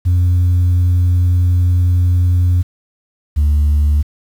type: tone pair in turn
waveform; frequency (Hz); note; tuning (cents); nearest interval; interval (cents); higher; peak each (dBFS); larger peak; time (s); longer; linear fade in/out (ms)
sine; 88.9 / 74; F2 / D2; +31 / +14; minor third; 317; first; -7; neither; 0.05-2.63 / 3.36-4.03; first; 20
effects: tanh soft clip ceiling -8 dBFS + 7-bit